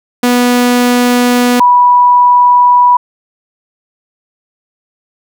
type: tone pair in turn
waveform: sawtooth / sine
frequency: 245.1 / 980.4 Hz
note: B3 / B5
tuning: -13 / -13 cents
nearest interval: 2 octaves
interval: 2400 cents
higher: second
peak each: -3 dBFS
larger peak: neither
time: 0.23-1.6 / 1.6-2.97 s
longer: neither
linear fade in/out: 5 ms
effects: none